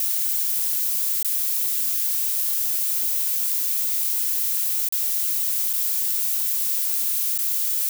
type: noise with dropouts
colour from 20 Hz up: violet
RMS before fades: -23 dBFS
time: 0-7.89 s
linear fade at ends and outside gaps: 1 ms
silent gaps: 1.228-1.247 / 4.887-4.924 / 5.73-5.735 / 7.378-7.387 s
effects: none

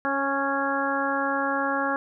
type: harmonic tone with a mistuned harmonic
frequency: 276.6 Hz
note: C#4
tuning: 4 cents flat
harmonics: 1 / 2 / 3 / 4 / 5 / 6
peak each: -30 / -30 / -30 / -30 / -30 / -30 dBFS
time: 0.05-1.96 s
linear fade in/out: 0 ms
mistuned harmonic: 2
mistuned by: -16 cents
effects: none

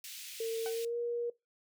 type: high-pass noise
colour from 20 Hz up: pink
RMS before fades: -46 dBFS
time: 0.04-0.85 s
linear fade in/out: 2 ms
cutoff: 2500 Hz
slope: 24 dB/octave
type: tone with pitch glide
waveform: sine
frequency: 453.4 to 474.8 Hz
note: A#4 to A#4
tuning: -48 to +32 cents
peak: -32 dBFS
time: 0.4-1.3 s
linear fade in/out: 5 ms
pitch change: +80 cents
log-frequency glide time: 0.7-0.97 s
type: tone with exponential decay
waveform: sawtooth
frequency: 759 Hz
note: F#5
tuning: 44 cents sharp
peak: -34 dBFS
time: 0.66-0.79 s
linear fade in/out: 0 ms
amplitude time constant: 27 ms
effects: noise-tail reverb RT60 0.2 s tail -21 dB re dry

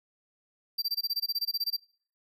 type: tone bursts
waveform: square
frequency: 4699 Hz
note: D8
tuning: in tune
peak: -27 dBFS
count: 16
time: 0.78-1.767 s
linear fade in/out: 10 ms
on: 42 ms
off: 21 ms
effects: noise-tail reverb RT60 0.5 s tail -25 dB re dry

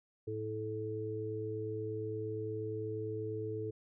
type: harmonic tone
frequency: 108.5 Hz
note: A2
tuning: 24 cents flat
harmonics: 1 / 3 / 4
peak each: -41 / -44 / -38 dBFS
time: 0.27-3.71 s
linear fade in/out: 10 ms
effects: none

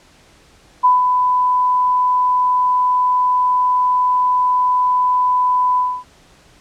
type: tone with ADSR envelope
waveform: sine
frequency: 999 Hz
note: B5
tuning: 20 cents sharp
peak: -7 dBFS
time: 0.83-6.04 s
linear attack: 20 ms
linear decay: 160 ms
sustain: -5 dB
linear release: 260 ms
effects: pink hiss -49 dBFS RMS until 6.6 s + low-pass 8000 Hz 12 dB/octave

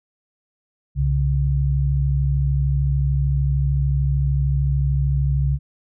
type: tone pair together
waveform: sine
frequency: 65.55 / 138.9 Hz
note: C2 / C#3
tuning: +4 / +4 cents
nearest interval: octave + minor second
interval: 1300 cents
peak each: -19 dBFS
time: 0.95-5.59 s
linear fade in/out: 50 ms
effects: none

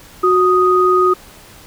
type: tone pair together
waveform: sine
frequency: 367.3 / 1244.5 Hz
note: F#4 / D#6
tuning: -13 / 0 cents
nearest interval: octave + major sixth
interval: 2113 cents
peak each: -12 dBFS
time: 0.23-1.14 s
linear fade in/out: 10 ms
effects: pink hiss -41 dBFS RMS until 1.66 s

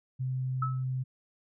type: tone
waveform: sine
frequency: 129.4 Hz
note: C3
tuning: 19 cents flat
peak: -29 dBFS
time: 0.19-1.04 s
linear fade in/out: 20 ms
type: tone with exponential decay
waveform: sine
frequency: 1300 Hz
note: E6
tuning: 24 cents flat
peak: -26 dBFS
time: 0.62-0.84 s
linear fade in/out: 5 ms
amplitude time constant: 46 ms
effects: none

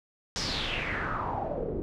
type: noise with low-pass filter sweep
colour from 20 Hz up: pink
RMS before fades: -32 dBFS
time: 0.36-1.82 s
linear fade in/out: 0 ms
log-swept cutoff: 5800 to 350 Hz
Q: 4.8
effects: none

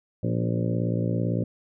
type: harmonic tone with a mistuned harmonic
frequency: 57.8 Hz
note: A#1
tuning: 14 cents flat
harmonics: 2 / 3 / 4 / 5 / 6 / 7 / 8 / 9 / 10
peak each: -26 / -28 / -33 / -34 / -35 / -38 / -40 / -35 / -39 dBFS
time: 0.23-1.44 s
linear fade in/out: 5 ms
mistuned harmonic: 4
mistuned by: +52 cents
effects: none

